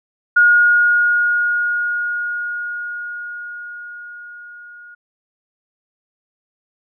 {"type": "tone with level ramp", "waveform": "sine", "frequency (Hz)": 1436, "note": "F6", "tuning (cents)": 48, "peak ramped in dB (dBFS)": [-7, -37], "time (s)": [0.36, 4.95], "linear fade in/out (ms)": 10, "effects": []}